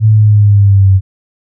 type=linear sweep; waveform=sine; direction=down; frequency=110 to 94.6 Hz; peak=-3 dBFS; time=0-1.01 s; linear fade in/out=50 ms; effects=none